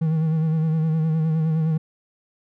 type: tone with vibrato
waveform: triangle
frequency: 159.2 Hz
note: D#3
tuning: 40 cents sharp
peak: -16 dBFS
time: 0.01-1.78 s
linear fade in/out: 10 ms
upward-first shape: sine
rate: 9.7 Hz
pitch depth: 41 cents each way
effects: none